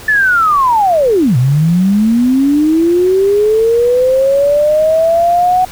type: linear two-way sweep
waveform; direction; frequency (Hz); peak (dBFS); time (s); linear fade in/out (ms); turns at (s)
sine; down then up; 1760 to 119.9 to 744; -7; 0.08-5.65; 5; 1.37
effects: pink hiss -32 dBFS RMS until 5.71 s